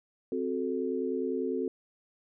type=chord; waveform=sine; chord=F# diminished; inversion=second; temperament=equal; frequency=261.6 / 370 / 440 Hz; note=C4 / F#4 / A4; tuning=0 / 0 / 0 cents; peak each=-33 dBFS; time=0.32-1.68 s; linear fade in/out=2 ms; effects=none